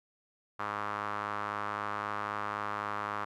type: tone with band-pass filter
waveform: sawtooth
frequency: 103.83 Hz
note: G#2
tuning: in tune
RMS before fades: -36 dBFS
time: 0.59-3.25 s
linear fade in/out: 10 ms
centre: 1200 Hz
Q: 3.2
effects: none